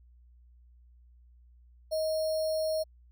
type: tone with sample-and-hold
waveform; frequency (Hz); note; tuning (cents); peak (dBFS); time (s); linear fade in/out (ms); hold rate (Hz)
sine; 630; D#5; +21; -27; 1.91-2.84; 20; 4900
effects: added 60 Hz sine -55 dBFS peak until 3.11 s